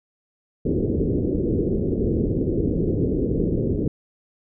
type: low-pass noise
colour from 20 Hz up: white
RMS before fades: -22 dBFS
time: 0.65-3.88 s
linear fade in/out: 5 ms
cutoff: 450 Hz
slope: 48 dB/octave
effects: none